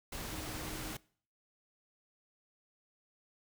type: tone in noise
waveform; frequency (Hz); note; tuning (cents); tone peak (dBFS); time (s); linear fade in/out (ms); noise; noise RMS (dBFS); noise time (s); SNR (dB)
sine; 311.1; D#4; 0; -49; 0.31-0.93; 5; pink; -42; 0.12-0.97; -10
effects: noise-tail reverb RT60 0.5 s tail -22 dB re dry